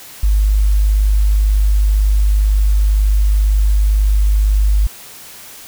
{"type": "tone", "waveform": "sine", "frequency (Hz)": 51, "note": "G#1", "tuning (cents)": -31, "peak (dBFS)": -9, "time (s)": [0.23, 4.87], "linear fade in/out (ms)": 5, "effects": ["white hiss -36 dBFS RMS until 5.67 s"]}